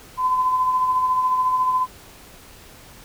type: tone with tremolo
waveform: sine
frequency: 1018 Hz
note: C6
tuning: 48 cents flat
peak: -15 dBFS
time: 0.17-1.87 s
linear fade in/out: 50 ms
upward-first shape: sine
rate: 14 Hz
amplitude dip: 40%
effects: pink hiss -45 dBFS RMS until 3.04 s